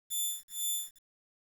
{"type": "tone with tremolo", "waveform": "5% pulse", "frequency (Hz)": 3520, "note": "A7", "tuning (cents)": 0, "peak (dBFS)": -22, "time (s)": [0.1, 0.99], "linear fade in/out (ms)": 20, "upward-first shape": "sine", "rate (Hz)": 2.1, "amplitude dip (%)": 100, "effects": ["9-bit"]}